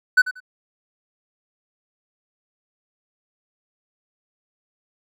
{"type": "tone with echo", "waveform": "triangle", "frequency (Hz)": 1499, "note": "F#6", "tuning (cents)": 22, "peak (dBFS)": -8, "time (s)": [0.17, 0.22], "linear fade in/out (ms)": 10, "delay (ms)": 92, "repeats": 2, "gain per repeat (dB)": -14, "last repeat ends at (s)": 0.404, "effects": []}